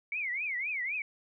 sine tone with vibrato, 2217 Hz, C#7, in tune, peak -31 dBFS, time 0.12-1.02 s, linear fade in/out 2 ms, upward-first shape triangle, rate 3.9 Hz, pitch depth 270 cents each way, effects none

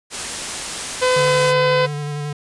white low-pass noise, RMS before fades -29 dBFS, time 0.1-1.54 s, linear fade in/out 50 ms, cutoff 10000 Hz, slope 48 dB/octave
harmonic tone, 507 Hz, B4, 45 cents sharp, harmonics 1 / 2 / 3 / 4 / 5 / 6 / 7 / 8 / 9 / 10, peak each -15 / -21 / -25 / -27 / -29 / -31 / -32 / -33 / -34 / -35 dBFS, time 1.01-1.87 s, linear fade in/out 20 ms
square tone with vibrato, 146.83 Hz, D3, in tune, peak -24 dBFS, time 1.16-2.33 s, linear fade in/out 5 ms, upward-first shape square, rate 11 Hz, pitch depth 15 cents each way
effects resampled to 24000 Hz

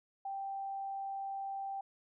sine tone, 784 Hz, G5, in tune, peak -37 dBFS, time 0.25-1.81 s, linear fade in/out 5 ms, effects none

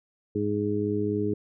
harmonic tone, 103.83 Hz, G#2, in tune, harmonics 1 / 2 / 3 / 4, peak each -32 / -31 / -29 / -28 dBFS, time 0.35-1.34 s, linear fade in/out 5 ms, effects none

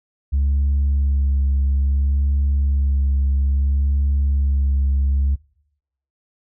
sine tone with vibrato, 69.3 Hz, C#2, in tune, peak -13 dBFS, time 0.32-5.36 s, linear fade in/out 20 ms, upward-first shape sine, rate 0.6 Hz, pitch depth 21 cents each way, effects noise-tail reverb RT60 0.8 s tail -24 dB re dry + tanh soft clip ceiling -13 dBFS

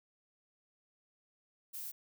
violet noise, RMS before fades -43 dBFS, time 1.73-1.92 s, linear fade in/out 20 ms, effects none

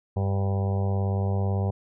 harmonic tone, 98 Hz, G2, in tune, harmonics 1 / 2 / 4 / 5 / 6 / 7 / 8 / 9 / 10, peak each -23 / -32 / -36 / -37 / -39 / -41 / -39 / -46 / -46 dBFS, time 0.16-1.71 s, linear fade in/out 10 ms, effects none

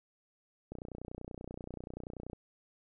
click train, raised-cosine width 2 ms, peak -29 dBFS, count 50, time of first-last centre 0.72-2.332 s, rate 30.4 Hz, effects none

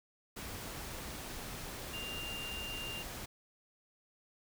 sine tone in noise, 2794 Hz, F7, in tune, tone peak -41 dBFS, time 1.93-3.03 s, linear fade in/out 10 ms, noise pink, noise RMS -44 dBFS, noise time 0.36-3.26 s, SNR 0 dB, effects none

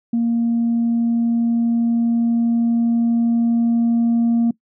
sine tone with level ramp, 233.1 Hz, A#3, in tune, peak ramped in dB -14 to -11 dBFS, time 0.13-4.51 s, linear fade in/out 5 ms, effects noise-tail reverb RT60 0.1 s tail -22 dB re dry + tanh soft clip ceiling -12 dBFS

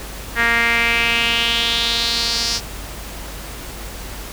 sawtooth tone with band-pass filter sweep, 233.1 Hz, A#3, in tune, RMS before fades -18 dBFS, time 0.35-2.61 s, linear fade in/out 50 ms, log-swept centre 1800 to 5300 Hz, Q 3.9, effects added 50 Hz sine -33 dBFS peak until 4.32 s + pink hiss -33 dBFS RMS until 4.32 s

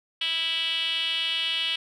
5% pulse tone with band-pass filter, 327.9 Hz, E4, 9 cents flat, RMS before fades -27 dBFS, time 0.21-1.76 s, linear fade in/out 5 ms, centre 3100 Hz, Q 6.2, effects none

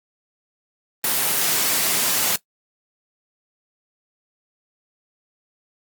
white high-pass noise, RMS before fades -20 dBFS, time 1.04-2.36 s, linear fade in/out 2 ms, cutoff 120 Hz, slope 24 dB/octave, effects noise-tail reverb RT60 0.1 s tail -19 dB re dry + Opus 24 kbps

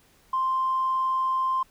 triangle tone with tanh clipping, 1046.5 Hz, C6, in tune, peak -22 dBFS, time 0.33-1.63 s, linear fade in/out 5 ms, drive 4 dB, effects pink hiss -60 dBFS RMS until 1.7 s

